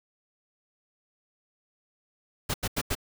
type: noise bursts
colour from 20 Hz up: pink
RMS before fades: -28 dBFS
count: 4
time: 2.49-2.952 s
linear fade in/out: 10 ms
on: 51 ms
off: 86 ms
effects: none